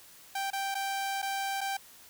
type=tone with dropouts; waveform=sawtooth; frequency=784 Hz; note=G5; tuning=in tune; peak=-27 dBFS; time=0.35-1.77 s; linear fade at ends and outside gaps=5 ms; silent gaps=0.504-0.531 / 0.745-0.751 / 1.219-1.226 / 1.608-1.612 s; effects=white hiss -54 dBFS RMS until 2.09 s